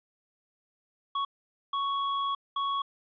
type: tone bursts at uneven times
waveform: square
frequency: 1112 Hz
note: C#6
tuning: 5 cents sharp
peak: -28 dBFS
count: 3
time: 1.15-1.25 / 1.73-2.35 / 2.56-2.82 s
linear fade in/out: 5 ms
effects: resampled to 11025 Hz + 11-bit